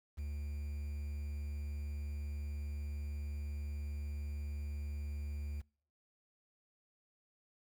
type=tone with quantisation; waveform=triangle; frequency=72.8 Hz; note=D2; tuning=15 cents flat; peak=-36 dBFS; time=0.17-5.62 s; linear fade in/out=20 ms; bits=10; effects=noise-tail reverb RT60 0.5 s tail -26 dB re dry